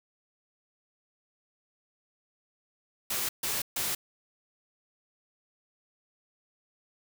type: noise bursts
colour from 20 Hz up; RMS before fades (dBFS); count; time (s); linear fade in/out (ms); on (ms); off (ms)
white; -31; 3; 3.1-3.95; 5; 190; 140
effects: none